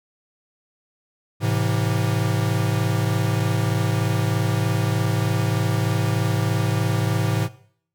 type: chord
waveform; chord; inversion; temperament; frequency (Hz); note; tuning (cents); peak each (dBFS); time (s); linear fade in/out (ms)
square; A minor; none; equal with one note detuned; 107.55 / 130.81 / 164.81; A2 / C3 / E3; -39 / 0 / 0; -22 / -25 / -27; 1.4-7.49; 50
effects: noise-tail reverb RT60 0.6 s tail -18 dB re dry